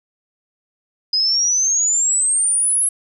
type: exponential sweep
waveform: sine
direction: up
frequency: 4978 to 10910 Hz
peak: -14 dBFS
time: 1.13-2.89 s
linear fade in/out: 5 ms
effects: none